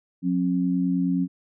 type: tone pair together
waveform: sine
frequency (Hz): 179.99 / 269.5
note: F#3 / C#4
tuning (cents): -48 / -49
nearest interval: perfect fifth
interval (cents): 699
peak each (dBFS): -23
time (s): 0.22-1.28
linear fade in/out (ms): 50
effects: none